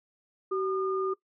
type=tone pair together; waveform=sine; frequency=381 / 1213 Hz; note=G4 / D#6; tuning=-49 / -44 cents; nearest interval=octave + minor sixth; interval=2005 cents; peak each=-27 / -33 dBFS; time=0.51-1.14 s; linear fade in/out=10 ms; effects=noise-tail reverb RT60 0.1 s tail -19 dB re dry